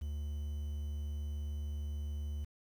triangle tone with quantisation, 73.42 Hz, D2, in tune, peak -34 dBFS, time 0.01-2.45 s, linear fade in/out 10 ms, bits 10, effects none

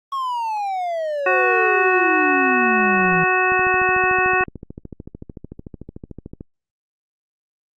triangle exponential sweep, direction down, 1108.7 to 164.81 Hz, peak -19 dBFS, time 0.12-3.24 s, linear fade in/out 2 ms
harmonic tone, 370 Hz, F#4, in tune, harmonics 1 / 2 / 3 / 4 / 5 / 7, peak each -22 / -22 / -22 / -22 / -22 / -22 dBFS, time 1.26-4.44 s, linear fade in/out 5 ms
click train, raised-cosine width 3 ms, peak -20 dBFS, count 40, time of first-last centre 3.52-6.409 s, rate 13.5 Hz
effects Opus 24 kbps

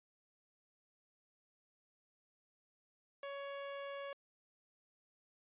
sawtooth tone, 559 Hz, C#5, 14 cents sharp, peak -39 dBFS, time 3.23-4.13 s, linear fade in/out 2 ms, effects resampled to 8000 Hz

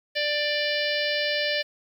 harmonic tone, 590 Hz, D5, 8 cents sharp, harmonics 1 / 3 / 4 / 5 / 6 / 7 / 8 / 9, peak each -28 / -29 / -32 / -31 / -36 / -34 / -34 / -37 dBFS, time 0.15-1.63 s, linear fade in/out 20 ms, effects 9-bit

